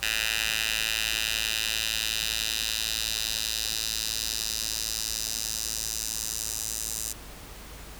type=tone with high-pass filter sweep; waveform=10% pulse; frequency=110.5 Hz; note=A2; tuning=8 cents sharp; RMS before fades=-30 dBFS; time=0.02-7.13 s; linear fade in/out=10 ms; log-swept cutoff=2400 to 7000 Hz; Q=1.7; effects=added 50 Hz sine -45 dBFS peak until 7.99 s + pink hiss -45 dBFS RMS until 7.99 s